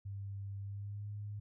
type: tone with pitch glide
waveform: sine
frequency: 99.2 to 103.41 Hz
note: G2 to G#2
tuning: +21 to -7 cents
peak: -40 dBFS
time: 0.05-1.4 s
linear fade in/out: 10 ms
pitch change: +72 cents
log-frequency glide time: 0.6-1.08 s
effects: none